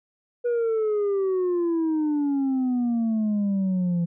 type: exponential sweep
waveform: sine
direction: down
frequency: 486.7 to 169 Hz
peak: -18 dBFS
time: 0.44-4.06 s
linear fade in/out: 20 ms
effects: tanh soft clip ceiling -20 dBFS